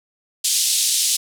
white band-pass noise, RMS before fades -19 dBFS, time 0.44-1.17 s, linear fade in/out 10 ms, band 3300 to 10000 Hz, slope 24 dB/octave, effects none

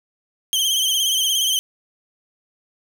sawtooth tone with vibrato, 3136 Hz, G7, in tune, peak -14 dBFS, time 0.53-1.59 s, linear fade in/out 0 ms, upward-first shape triangle, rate 17 Hz, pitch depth 78 cents each way, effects none

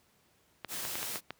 clicks, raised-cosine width 0.3 ms, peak -21 dBFS, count 6, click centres 0.647 / 0.851 / 0.955 / 1.029 / 1.158 / 1.306 s
white noise, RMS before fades -38 dBFS, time 0.68-1.21 s, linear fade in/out 50 ms
effects pink hiss -68 dBFS RMS until 1.39 s + high-pass 80 Hz 12 dB/octave

